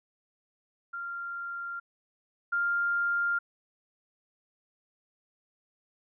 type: tone pair in turn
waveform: sine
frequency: 1389 / 1398.7 Hz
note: F6 / F6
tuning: -10 / +2 cents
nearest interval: unison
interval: 12 cents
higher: second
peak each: -34 / -25 dBFS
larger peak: second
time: 0.93-1.8 / 2.52-3.39 s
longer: neither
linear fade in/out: 10 ms
effects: none